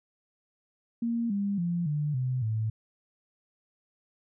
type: tone with pitch steps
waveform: sine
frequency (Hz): 233.1 / 200.6 / 172.62 / 148.55 / 127.83 / 110.01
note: A#3 / G3 / F3 / D3 / C3 / A2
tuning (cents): 0 / +40 / -20 / +20 / -40 / 0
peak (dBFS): -26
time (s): 1.02-2.7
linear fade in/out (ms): 5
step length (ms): 280
effects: none